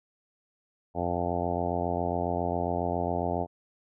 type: harmonic tone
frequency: 87.31 Hz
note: F2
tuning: in tune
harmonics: 1 / 2 / 3 / 4 / 5 / 6 / 7 / 8 / 9 / 10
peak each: -35 / -36 / -36 / -37 / -36 / -38 / -35 / -33 / -36 / -39 dBFS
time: 0.94-3.47 s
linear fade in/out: 50 ms
effects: none